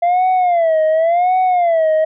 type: tone with vibrato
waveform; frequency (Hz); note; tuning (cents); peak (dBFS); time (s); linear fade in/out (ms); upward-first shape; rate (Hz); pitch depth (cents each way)
sine; 683; F5; -39; -8; 0.02-2.05; 10; sine; 0.91; 150
effects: tanh soft clip ceiling -10 dBFS